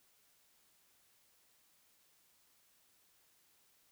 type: silence
effects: white hiss -71 dBFS RMS until 3.91 s